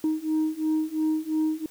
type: beating tone pair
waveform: sine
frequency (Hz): 311.1 / 314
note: D#4 / D#4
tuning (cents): 0 / +16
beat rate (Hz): 2.9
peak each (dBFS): -25 / -24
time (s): 0.04-1.66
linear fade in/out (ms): 2
effects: tanh soft clip ceiling -19 dBFS + white hiss -52 dBFS RMS until 1.7 s